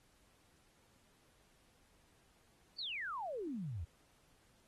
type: exponential sweep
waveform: sine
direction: down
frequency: 4699 to 73.8 Hz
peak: -39 dBFS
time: 2.78-3.85 s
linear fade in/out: 10 ms
effects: pink hiss -71 dBFS RMS until 4.67 s + AAC 32 kbps